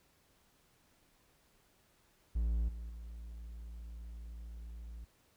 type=tone with level steps; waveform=triangle; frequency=57 Hz; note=A#1; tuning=38 cents flat; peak=-28 / -39 / -42 dBFS; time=2.35-5.05 s; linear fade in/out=10 ms; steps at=2.68 / 2.89 s; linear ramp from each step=10 ms; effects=pink hiss -70 dBFS RMS until 5.36 s